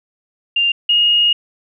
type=tone pair in turn; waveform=sine; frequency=2794 / 2863 Hz; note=F7 / F7; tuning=0 / +42 cents; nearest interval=unison; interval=42 cents; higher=second; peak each=-12 / -10 dBFS; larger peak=second; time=0.56-0.72 / 0.89-1.33 s; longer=second; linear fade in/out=5 ms; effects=none